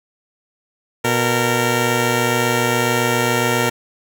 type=tone pair together; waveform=10% pulse; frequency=121.84 / 460 Hz; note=B2 / A#4; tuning=-23 / -23 cents; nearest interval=octave + major seventh; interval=2300 cents; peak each=-10 dBFS; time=1.04-3.7 s; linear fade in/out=10 ms; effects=none